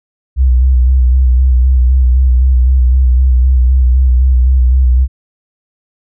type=tone with vibrato; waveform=sine; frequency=63.4 Hz; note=B1; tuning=46 cents sharp; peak=-5 dBFS; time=0.36-5.08 s; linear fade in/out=50 ms; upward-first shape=square; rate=3.9 Hz; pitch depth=40 cents each way; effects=none